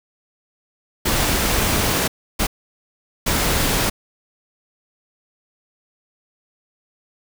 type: noise bursts at uneven times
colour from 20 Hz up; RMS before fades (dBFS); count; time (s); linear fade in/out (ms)
pink; -19; 3; 1.05-2.08 / 2.39-2.47 / 3.26-3.9; 10
effects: none